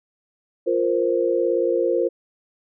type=chord; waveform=sine; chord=F suspended fourth; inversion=none; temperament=just; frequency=349.2 / 465.6 / 523.8 Hz; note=F4 / Bb4 / C5; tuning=0 / -2 / +2 cents; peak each=-22 dBFS; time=0.66-2.09 s; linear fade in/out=20 ms; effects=none